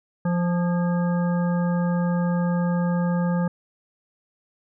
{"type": "harmonic tone with a mistuned harmonic", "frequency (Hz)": 174.61, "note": "F3", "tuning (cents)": 0, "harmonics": [1, 3, 5, 7, 9], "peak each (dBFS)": [-20, -30, -34, -37, -39], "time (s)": [0.25, 3.48], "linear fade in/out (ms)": 5, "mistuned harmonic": 9, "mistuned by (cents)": 59, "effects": []}